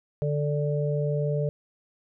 harmonic tone, 146.83 Hz, D3, in tune, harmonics 1 / 3 / 4, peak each -25 / -30 / -31 dBFS, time 0.22-1.49 s, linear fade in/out 0 ms, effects none

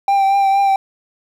triangle tone with vibrato, 787 Hz, G5, 7 cents sharp, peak -9 dBFS, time 0.08-0.76 s, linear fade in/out 2 ms, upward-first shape triangle, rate 4.3 Hz, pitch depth 27 cents each way, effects 8-bit

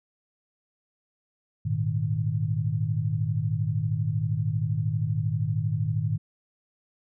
sine chord, Ab suspended second, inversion none, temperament equal with one note detuned, 103.83 / 116.54 / 153.6 Hz, Ab2 / Bb2 / Eb3, 0 / 0 / -22 cents, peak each -28 dBFS, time 1.65-6.18 s, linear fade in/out 10 ms, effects none

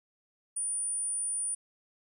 sine tone, 9397 Hz, D9, in tune, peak -28 dBFS, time 0.56-1.55 s, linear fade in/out 10 ms, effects tanh soft clip ceiling -28 dBFS + 11-bit

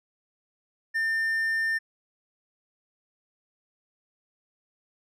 triangle tone, 1800 Hz, A6, 39 cents sharp, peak -22 dBFS, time 0.94-1.79 s, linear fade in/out 20 ms, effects none

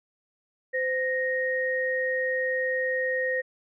sine tone pair together, 514.6 / 1864.7 Hz, C5 / A#6, -29 / 0 cents, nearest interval octave + minor seventh, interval 2229 cents, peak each -27 dBFS, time 0.73-3.42 s, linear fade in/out 20 ms, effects none

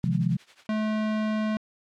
blue noise with tremolo, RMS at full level -38 dBFS, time 0.03-0.67 s, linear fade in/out 10 ms, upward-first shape triangle, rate 11 Hz, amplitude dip 90%
sine chord, F minor seventh, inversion second, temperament just, 130.96 / 157.15 / 174.61 / 209.5 Hz, C3 / Eb3 / F3 / Ab3, +2 / +18 / 0 / +15 cents, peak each -27 / -29 / -25 / -31 dBFS, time 0.04-0.37 s, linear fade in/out 0 ms
square tone, 215.7 Hz, A3, 34 cents flat, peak -25 dBFS, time 0.69-1.57 s, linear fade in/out 2 ms
effects low-pass 3000 Hz 12 dB/octave

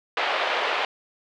pink band-pass noise, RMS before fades -25 dBFS, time 0.17-0.85 s, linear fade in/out 2 ms, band 520 to 3400 Hz, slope 24 dB/octave, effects none

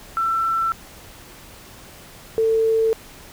sine tone pair in turn, 1339 / 446.8 Hz, E6 / A4, +27 / +27 cents, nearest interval octave + perfect fifth, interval 1900 cents, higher first, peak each -18 / -15 dBFS, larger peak second, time 0.17-0.72 / 2.38-2.93 s, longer neither, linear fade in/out 0 ms, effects pink hiss -43 dBFS RMS until 3.32 s

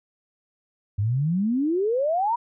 sine exponential sweep, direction up, 96.6 to 978 Hz, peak -20 dBFS, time 0.98-2.36 s, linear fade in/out 10 ms, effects none

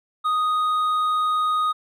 sine tone with hard clipping, 1244.5 Hz, D#6, in tune, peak -20 dBFS, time 0.24-1.73 s, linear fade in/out 20 ms, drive 4 dB, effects none

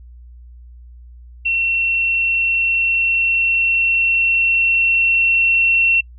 sine tone with level ramp, 2715 Hz, F7, 50 cents flat, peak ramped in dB -15 to -11 dBFS, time 1.45-6.01 s, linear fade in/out 10 ms, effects noise-tail reverb RT60 0.1 s tail -26 dB re dry + added 60 Hz sine -37 dBFS peak until 6.18 s

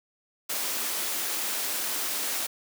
white high-pass noise, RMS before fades -30 dBFS, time 0.49-2.47 s, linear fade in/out 10 ms, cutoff 230 Hz, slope 24 dB/octave, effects none

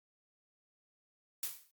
blue noise with exponential decay, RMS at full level -34 dBFS, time 1.43-1.71 s, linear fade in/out 2 ms, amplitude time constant 60 ms, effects noise-tail reverb RT60 0.1 s tail -26 dB re dry + Opus 48 kbps

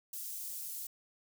white high-pass noise, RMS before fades -42 dBFS, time 0.13-0.87 s, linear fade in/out 5 ms, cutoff 7400 Hz, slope 12 dB/octave, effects none

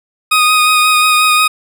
20% pulse tone with vibrato, 1244.5 Hz, D#6, in tune, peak -3 dBFS, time 0.31-1.48 s, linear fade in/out 10 ms, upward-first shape sine, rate 5.6 Hz, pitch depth 16 cents each way, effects none

